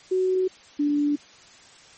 sine tone pair in turn, 372.4 / 291.7 Hz, F#4 / D4, +11 / -12 cents, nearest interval major third, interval 423 cents, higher first, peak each -19 dBFS, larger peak neither, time 0.11-0.48 / 0.79-1.16 s, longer neither, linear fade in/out 10 ms, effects white hiss -50 dBFS RMS until 1.97 s + MP3 32 kbps

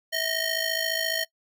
15% pulse ring-modulated tone, 1244.5 Hz, D#6, in tune, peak -16 dBFS, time 0.12-1.25 s, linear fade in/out 20 ms, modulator 595 Hz, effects noise-tail reverb RT60 0.1 s tail -22 dB re dry

